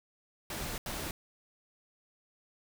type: noise bursts at uneven times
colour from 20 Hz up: pink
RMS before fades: -38 dBFS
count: 2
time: 0.5-0.78 / 0.86-1.11 s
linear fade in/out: 2 ms
effects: none